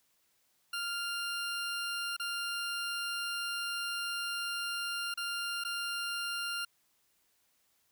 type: tone with dropouts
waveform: 20% pulse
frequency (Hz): 1396.9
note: F6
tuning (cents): 0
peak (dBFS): -29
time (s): 0.73-6.65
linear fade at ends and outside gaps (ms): 5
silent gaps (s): 2.166-2.197 / 5.141-5.174 / 5.639-5.648
effects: white hiss -73 dBFS RMS until 7.91 s